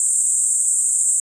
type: band-pass noise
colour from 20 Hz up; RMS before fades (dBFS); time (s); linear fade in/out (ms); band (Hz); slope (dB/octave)
pink; -18; 0-1.2; 2; 7500 to 8900; 96
effects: resampled to 22050 Hz